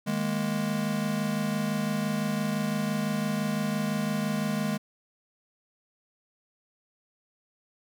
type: chord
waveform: square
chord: D# suspended fourth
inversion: none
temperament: just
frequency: 155.56 / 207.4 / 233.3 Hz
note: D#3 / G#3 / A#3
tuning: 0 / -2 / +2 cents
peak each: -34 / -29 / -34 dBFS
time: 0.06-4.78 s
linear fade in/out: 20 ms
effects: none